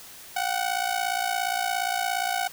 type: ring-modulated tone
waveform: sawtooth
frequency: 745 Hz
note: F#5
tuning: 12 cents sharp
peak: -18 dBFS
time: 0.36-2.48 s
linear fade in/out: 5 ms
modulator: 28.6 Hz
effects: white hiss -45 dBFS RMS until 2.52 s